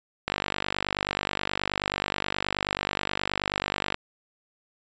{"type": "click train", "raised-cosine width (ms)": 0.3, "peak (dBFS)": -9, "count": 182, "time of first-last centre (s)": [0.28, 3.944], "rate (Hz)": 49.4, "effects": ["resampled to 16000 Hz"]}